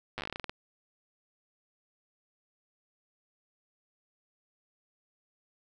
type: slowing click train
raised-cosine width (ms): 0.3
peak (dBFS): -20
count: 14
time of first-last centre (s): 0.18-0.495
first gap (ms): 8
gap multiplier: 1.17
effects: none